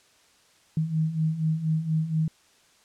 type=beating tone pair; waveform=sine; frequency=155.56 / 159.76 Hz; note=D#3 / D#3; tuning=0 / +46 cents; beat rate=4.2 Hz; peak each=-29 / -24 dBFS; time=0.77-2.28 s; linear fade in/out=2 ms; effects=white hiss -60 dBFS RMS until 2.84 s + low-pass 8000 Hz 12 dB/octave